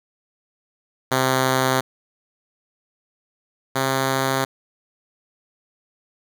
5% pulse tone pair in turn, 130.81 / 133.4 Hz, C3 / C3, 0 / +34 cents, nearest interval unison, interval 34 cents, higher second, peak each -6 / -8 dBFS, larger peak first, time 1.11-1.81 / 3.75-4.45 s, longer neither, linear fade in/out 10 ms, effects none

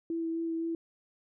sine tone with vibrato, 329.6 Hz, E4, in tune, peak -30 dBFS, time 0.1-0.75 s, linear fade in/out 2 ms, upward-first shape sine, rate 3.9 Hz, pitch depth 13 cents each way, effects none

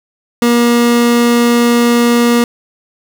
30% pulse tone, 237.9 Hz, A#3, 35 cents sharp, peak -5 dBFS, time 0.42-2.44 s, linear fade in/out 2 ms, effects none

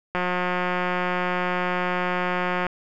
click train, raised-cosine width 0.5 ms, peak -10 dBFS, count 454, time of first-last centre 0.15-2.667 s, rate 180 Hz, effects none

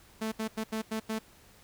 sawtooth tone bursts at uneven times, 220 Hz, A3, in tune, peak -27 dBFS, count 6, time 0.21-0.32 / 0.39-0.48 / 0.57-0.64 / 0.72-0.82 / 0.91-1 / 1.09-1.19 s, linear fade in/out 10 ms, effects pink hiss -58 dBFS RMS until 1.63 s

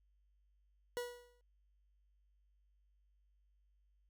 40% pulse tone with exponential decay, 485.6 Hz, B4, 29 cents flat, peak -35 dBFS, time 0.97-1.41 s, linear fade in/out 0 ms, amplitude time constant 94 ms, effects added 50 Hz sine -70 dBFS peak until 4.09 s

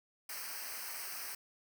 white noise with comb filter, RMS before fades -43 dBFS, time 0.29-1.35 s, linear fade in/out 5 ms, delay 0.28 ms, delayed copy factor -0.9, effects none

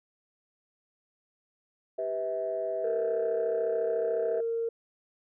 sine chord, E minor, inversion first, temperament equal with one note detuned, 392 / 493.9 / 647.9 Hz, G4 / B4 / E5, 0 / 0 / -30 cents, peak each -36 / -35 / -30 dBFS, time 1.98-4.41 s, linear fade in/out 10 ms
sine tone, 459.9 Hz, A#4, 23 cents flat, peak -27 dBFS, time 2.84-4.69 s, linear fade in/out 5 ms
effects tanh soft clip ceiling -20 dBFS

